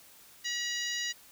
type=harmonic tone; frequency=963 Hz; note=B5; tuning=44 cents flat; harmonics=2 / 3 / 4 / 5 / 6 / 7; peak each=-36 / -38 / -39 / -40 / -41 / -41 dBFS; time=0.44-1.13 s; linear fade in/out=20 ms; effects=white hiss -56 dBFS RMS until 1.31 s